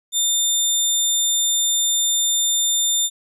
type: tone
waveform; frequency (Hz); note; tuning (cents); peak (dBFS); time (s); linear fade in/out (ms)
20% pulse; 3600; A7; +39; -11; 0.12-3.1; 50
effects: none